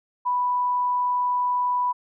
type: tone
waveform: sine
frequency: 987.8 Hz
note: B5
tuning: in tune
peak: -20 dBFS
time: 0.25-1.93 s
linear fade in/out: 20 ms
effects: none